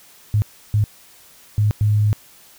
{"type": "tone bursts at uneven times", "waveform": "sine", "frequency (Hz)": 105.2, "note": "G#2", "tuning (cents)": 23, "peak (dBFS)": -13, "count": 4, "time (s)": [[0.34, 0.42], [0.74, 0.84], [1.58, 1.71], [1.81, 2.13]], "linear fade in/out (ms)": 0, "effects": ["white hiss -48 dBFS RMS until 2.58 s"]}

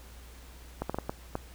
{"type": "clicks", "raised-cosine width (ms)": 1, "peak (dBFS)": -17, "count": 6, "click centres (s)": [0.82, 0.896, 0.945, 0.986, 1.095, 1.354], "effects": ["added 60 Hz sine -48 dBFS peak until 1.54 s", "pink hiss -54 dBFS RMS until 1.54 s"]}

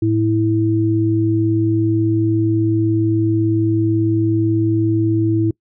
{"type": "tone pair together", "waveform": "sine", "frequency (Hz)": [109.19, 327.2], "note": ["A2", "E4"], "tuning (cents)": [-13, -13], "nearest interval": "octave + perfect fifth", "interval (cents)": 1900, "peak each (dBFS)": [-17, -15], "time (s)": [0.02, 5.51], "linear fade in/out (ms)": 5, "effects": ["noise-tail reverb RT60 0.1 s tail -24 dB re dry"]}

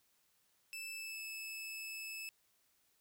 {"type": "tone with pitch glide", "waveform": "sawtooth", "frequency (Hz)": [2637, 2613], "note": ["E7", "E7"], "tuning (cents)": [0, -16], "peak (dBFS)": -40, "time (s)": [0.73, 2.29], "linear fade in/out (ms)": 0, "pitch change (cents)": -16, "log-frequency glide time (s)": [0.92, 1.26], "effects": ["white hiss -75 dBFS RMS until 3 s"]}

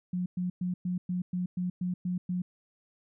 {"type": "tone bursts", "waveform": "sine", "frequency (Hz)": 180, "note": "F#3", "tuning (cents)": -47, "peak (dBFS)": -28, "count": 10, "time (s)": [0.13, 2.42], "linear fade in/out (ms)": 5, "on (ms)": 130, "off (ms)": 110, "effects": []}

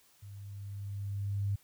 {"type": "tone with level ramp", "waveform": "sine", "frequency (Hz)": 100.1, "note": "G2", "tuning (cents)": 37, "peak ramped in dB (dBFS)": [-45, -28], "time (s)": [0.22, 1.56], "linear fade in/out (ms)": 10, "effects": ["white hiss -65 dBFS RMS until 1.63 s"]}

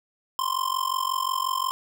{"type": "tone with amplitude modulation", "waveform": "square", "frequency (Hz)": 1046.5, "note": "C6", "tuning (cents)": 0, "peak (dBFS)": -21, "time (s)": [0.39, 1.71], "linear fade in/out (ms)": 0, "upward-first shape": "sine", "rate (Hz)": 45.6, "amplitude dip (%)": 90, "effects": []}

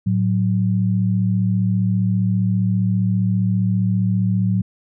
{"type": "tone pair together", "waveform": "sine", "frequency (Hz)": [110, 185], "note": ["A2", "F#3"], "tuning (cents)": [0, 0], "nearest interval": "major sixth", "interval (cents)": 900, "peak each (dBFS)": -18, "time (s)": [0.06, 4.62], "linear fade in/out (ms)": 10, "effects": []}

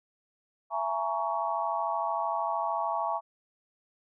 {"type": "chord", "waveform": "sine", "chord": "A# half-diminished seventh", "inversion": "second", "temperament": "just", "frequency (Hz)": [671.3, 839.1, 932.3, 1118.8], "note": ["E5", "G#5", "A#5", "C#6"], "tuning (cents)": [31, 18, 0, 16], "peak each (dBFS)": -33, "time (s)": [0.7, 3.21], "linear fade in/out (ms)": 50, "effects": []}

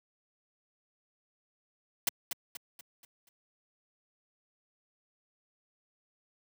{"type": "noise with echo", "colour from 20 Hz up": "white", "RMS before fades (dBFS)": -28, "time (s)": [2.07, 2.09], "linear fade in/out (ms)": 2, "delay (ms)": 240, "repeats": 5, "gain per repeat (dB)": -7, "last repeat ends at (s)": 3.29, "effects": ["high-pass 150 Hz 12 dB/octave"]}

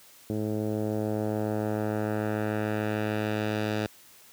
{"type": "tone with low-pass filter sweep", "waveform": "10% pulse", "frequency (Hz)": 106.8, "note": "G#2", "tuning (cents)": 49, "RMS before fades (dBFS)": -29, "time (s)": [0.3, 3.86], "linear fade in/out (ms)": 0, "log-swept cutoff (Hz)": [400, 4500], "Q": 0.98, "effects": ["white hiss -54 dBFS RMS until 4.32 s", "high-pass 60 Hz 12 dB/octave"]}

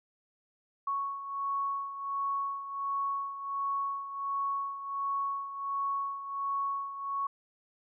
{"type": "beating tone pair", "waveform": "sine", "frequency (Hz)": [1108.7, 1110.1], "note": ["C#6", "C#6"], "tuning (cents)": [0, 2], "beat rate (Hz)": 1.4, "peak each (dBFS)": [-32, -38], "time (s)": [0.87, 7.27], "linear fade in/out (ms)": 5, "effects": []}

